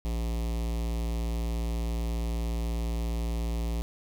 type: tone with notch filter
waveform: square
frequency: 57.3 Hz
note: A#1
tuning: 29 cents flat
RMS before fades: -30 dBFS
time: 0.05-3.82 s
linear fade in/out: 0 ms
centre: 1500 Hz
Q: 1.2
effects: none